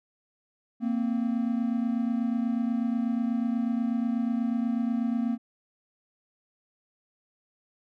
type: tone pair together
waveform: triangle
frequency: 230.4 / 258.6 Hz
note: A#3 / C4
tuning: -20 / -20 cents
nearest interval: major second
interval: 200 cents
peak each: -24 / -28 dBFS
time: 0.8-5.38 s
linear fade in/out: 50 ms
effects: none